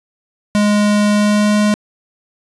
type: tone with pitch glide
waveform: square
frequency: 207.7 to 209.3 Hz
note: G#3 to G#3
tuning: 0 to +14 cents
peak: -11 dBFS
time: 0.55-1.74 s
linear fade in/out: 0 ms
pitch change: +14 cents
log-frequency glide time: 1.12-1.56 s
effects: resampled to 24000 Hz + 7-bit